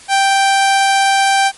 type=tone; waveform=sawtooth; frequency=784 Hz; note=G5; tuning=in tune; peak=-6 dBFS; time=0.08-1.52 s; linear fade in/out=50 ms; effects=white hiss -39 dBFS RMS until 1.57 s + MP3 48 kbps